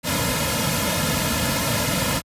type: noise with comb filter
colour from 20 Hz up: pink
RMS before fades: -22 dBFS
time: 0.03-2.22 s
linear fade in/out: 50 ms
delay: 2.6 ms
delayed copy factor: -1
effects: high-pass 60 Hz 12 dB/octave + resampled to 32000 Hz